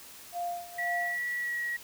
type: tone with tremolo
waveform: sine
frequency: 698.5 Hz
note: F5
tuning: in tune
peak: -30 dBFS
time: 0.32-1.19 s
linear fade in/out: 50 ms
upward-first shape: sine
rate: 2 Hz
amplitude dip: 85%
type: tone with pitch glide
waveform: sine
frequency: 1941 to 1911 Hz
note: B6 to A#6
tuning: -31 to +43 cents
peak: -30 dBFS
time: 0.78-1.77 s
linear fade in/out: 10 ms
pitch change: -26 cents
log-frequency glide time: 1.38-1.57 s
effects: white hiss -49 dBFS RMS until 1.83 s